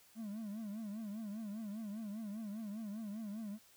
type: tone with vibrato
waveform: triangle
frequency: 212.8 Hz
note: G#3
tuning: 42 cents sharp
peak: -39 dBFS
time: 0.15-3.59 s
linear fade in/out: 50 ms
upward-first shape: triangle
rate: 5 Hz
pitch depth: 140 cents each way
effects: white hiss -65 dBFS RMS until 3.76 s